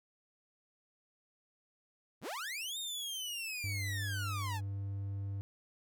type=linear two-way sweep; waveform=sawtooth; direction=up then down; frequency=48.6 to 3729 to 816 Hz; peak=-35 dBFS; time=2.21-4.61 s; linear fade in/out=50 ms; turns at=2.78 s
type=tone; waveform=triangle; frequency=99 Hz; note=G2; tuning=18 cents sharp; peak=-34 dBFS; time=3.64-5.41 s; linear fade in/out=0 ms
effects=none